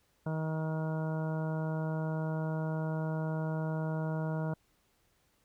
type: harmonic tone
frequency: 158.2 Hz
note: D#3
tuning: 29 cents sharp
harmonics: 1 / 2 / 3 / 4 / 5 / 6 / 7 / 8 / 9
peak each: -32 / -43 / -43 / -41 / -50 / -46 / -53 / -57 / -48 dBFS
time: 0.26-4.54 s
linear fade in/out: 5 ms
effects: pink hiss -72 dBFS RMS until 5.44 s